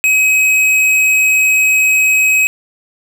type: tone with hard clipping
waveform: sine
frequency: 2541 Hz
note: D#7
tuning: 36 cents sharp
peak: -10 dBFS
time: 0.04-2.47 s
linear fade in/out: 0 ms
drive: 10 dB
effects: none